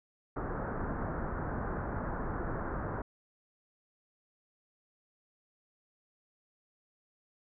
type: low-pass noise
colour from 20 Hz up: pink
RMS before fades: -36 dBFS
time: 0.36-3.02 s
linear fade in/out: 5 ms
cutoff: 1600 Hz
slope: 48 dB/octave
effects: none

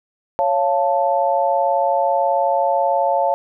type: chord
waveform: sine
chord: Db augmented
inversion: none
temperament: equal with one note detuned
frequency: 554.4 / 692.8 / 880 Hz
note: Db5 / F5 / A5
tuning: 0 / -14 / 0 cents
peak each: -19 dBFS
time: 0.39-3.34 s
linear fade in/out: 0 ms
effects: none

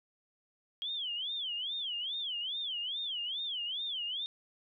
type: tone with vibrato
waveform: sine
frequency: 3212 Hz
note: G7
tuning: 41 cents sharp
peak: -34 dBFS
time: 0.82-4.26 s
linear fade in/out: 0 ms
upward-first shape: sine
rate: 2.4 Hz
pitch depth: 230 cents each way
effects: none

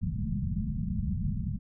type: low-pass noise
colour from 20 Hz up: white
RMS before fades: -31 dBFS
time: 0.01-1.59 s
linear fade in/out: 20 ms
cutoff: 220 Hz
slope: 96 dB/octave
effects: none

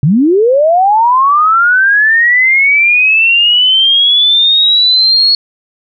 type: linear sweep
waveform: sine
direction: up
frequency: 127.1 to 4363 Hz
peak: -5 dBFS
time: 0.03-5.35 s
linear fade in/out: 2 ms
effects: none

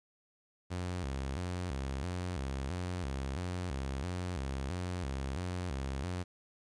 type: tone with vibrato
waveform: sawtooth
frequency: 77.78 Hz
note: D#2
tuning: in tune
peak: -31 dBFS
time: 0.7-6.24 s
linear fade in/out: 20 ms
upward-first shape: square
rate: 1.5 Hz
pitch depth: 250 cents each way
effects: resampled to 22050 Hz + 11-bit

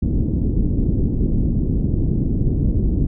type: low-pass noise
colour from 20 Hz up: pink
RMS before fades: -18 dBFS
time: 0.02-3.07 s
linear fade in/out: 10 ms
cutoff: 310 Hz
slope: 24 dB/octave
effects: none

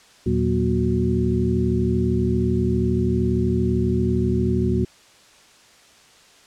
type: tone cluster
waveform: sine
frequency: 80.1 / 117.7 / 185.6 / 238.3 / 366.1 Hz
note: E2 / A#2 / F#3 / A#3 / F#4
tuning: -49 / +17 / +6 / +38 / -18 cents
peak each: -24 dBFS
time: 0.26-4.85 s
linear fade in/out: 5 ms
effects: white hiss -51 dBFS RMS until 6.46 s + low-pass 7000 Hz 12 dB/octave

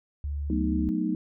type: tone with vibrato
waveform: sine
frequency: 72.2 Hz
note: D2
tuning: 29 cents flat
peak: -28 dBFS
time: 0.24-0.89 s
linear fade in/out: 0 ms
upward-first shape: triangle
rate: 14 Hz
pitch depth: 11 cents each way
type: chord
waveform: sine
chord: B dominant seventh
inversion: second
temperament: equal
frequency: 185 / 220 / 246.9 / 311.1 Hz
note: F#3 / A3 / B3 / D#4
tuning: 0 / 0 / 0 / 0 cents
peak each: -30 / -31 / -32 / -28 dBFS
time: 0.5-1.15 s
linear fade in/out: 2 ms
effects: none

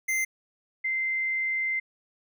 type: tone pair in turn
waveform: square / sine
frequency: 2080 / 2080 Hz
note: C7 / C7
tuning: -11 / -11 cents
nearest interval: unison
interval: 0 cents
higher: neither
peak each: -25 dBFS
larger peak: neither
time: 0.08-0.25 / 0.84-1.8 s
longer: second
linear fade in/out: 10 ms
effects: none

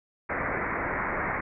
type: low-pass noise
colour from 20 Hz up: white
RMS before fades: -30 dBFS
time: 0.29-1.41 s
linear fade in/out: 10 ms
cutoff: 2200 Hz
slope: 96 dB/octave
effects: none

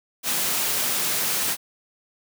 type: high-pass noise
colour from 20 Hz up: white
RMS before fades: -24 dBFS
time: 0.23-1.57 s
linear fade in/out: 50 ms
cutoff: 110 Hz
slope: 24 dB/octave
effects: none

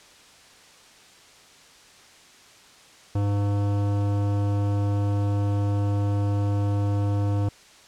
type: tone with hard clipping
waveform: sine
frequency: 101.4 Hz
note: G#2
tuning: 41 cents flat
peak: -23 dBFS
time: 3.15-7.49 s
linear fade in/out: 5 ms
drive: 16 dB
effects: white hiss -51 dBFS RMS until 7.87 s + low-pass 7000 Hz 12 dB/octave

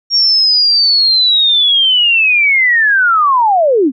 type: linear sweep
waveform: sine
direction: down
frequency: 5588 to 234.4 Hz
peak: -7 dBFS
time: 0.1-3.92 s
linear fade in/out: 50 ms
effects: none

